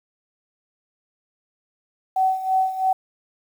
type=tone with tremolo; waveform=sine; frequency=757 Hz; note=F#5; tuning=39 cents sharp; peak=-15 dBFS; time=2.16-2.93 s; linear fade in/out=5 ms; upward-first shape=sine; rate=3 Hz; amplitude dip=75%; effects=8-bit